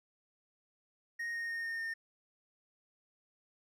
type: tone with pitch steps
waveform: triangle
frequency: 1864.7 / 1854 / 1843.3 / 1832.7 / 1822.1 Hz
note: A#6 / A#6 / A#6 / A#6 / A#6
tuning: 0 / -10 / -20 / -30 / -40 cents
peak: -34 dBFS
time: 1.19-1.94 s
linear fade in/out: 10 ms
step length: 150 ms
effects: none